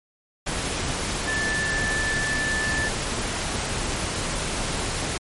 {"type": "tone in noise", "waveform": "sine", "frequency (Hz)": 1753, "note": "A6", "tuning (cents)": -7, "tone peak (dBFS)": -24, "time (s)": [1.27, 2.89], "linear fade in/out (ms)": 10, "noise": "pink", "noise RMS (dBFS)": -27, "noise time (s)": [0.46, 5.18], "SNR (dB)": 0, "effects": ["MP3 48 kbps"]}